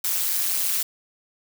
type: noise with amplitude modulation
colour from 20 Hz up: blue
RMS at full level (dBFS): -20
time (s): 0.04-0.83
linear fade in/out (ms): 5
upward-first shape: sine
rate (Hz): 180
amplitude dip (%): 90
effects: none